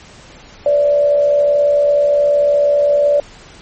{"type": "tone with frequency modulation", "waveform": "sine", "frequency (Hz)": 580, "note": "D5", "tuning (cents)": -22, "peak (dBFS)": -9, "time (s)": [0.66, 3.2], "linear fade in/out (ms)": 2, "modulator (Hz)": 69.3, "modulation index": 0.37, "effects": ["pink hiss -40 dBFS RMS until 3.61 s", "MP3 32 kbps"]}